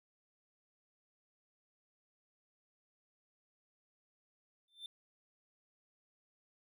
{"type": "tone with exponential growth", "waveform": "triangle", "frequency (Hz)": 3558, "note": "A7", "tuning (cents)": 19, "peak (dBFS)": -39, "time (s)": [4.68, 4.86], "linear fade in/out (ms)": 2, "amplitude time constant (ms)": 38, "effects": []}